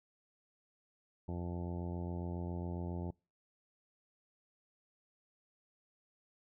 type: harmonic tone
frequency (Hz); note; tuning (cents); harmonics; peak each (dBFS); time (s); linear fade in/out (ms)
87.31; F2; 0; 1 / 2 / 3 / 4 / 5 / 6 / 7 / 8 / 9 / 10; -40 / -42 / -48 / -47 / -53 / -56 / -54 / -57 / -57 / -55; 1.28-3.11; 5
effects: noise-tail reverb RT60 0.3 s tail -26 dB re dry